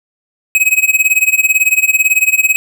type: tone with tremolo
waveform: square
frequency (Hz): 2541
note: D#7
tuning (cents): +36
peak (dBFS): -6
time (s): 0.55-2.56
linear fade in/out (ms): 0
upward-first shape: sine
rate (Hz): 18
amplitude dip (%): 90
effects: none